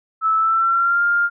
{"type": "tone with pitch glide", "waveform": "sine", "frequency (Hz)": [1309, 1403], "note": ["E6", "F6"], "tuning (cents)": [-13, 8], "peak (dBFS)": -14, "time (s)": [0.21, 1.3], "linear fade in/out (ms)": 50, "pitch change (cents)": 121, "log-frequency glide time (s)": [0.37, 1.03], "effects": []}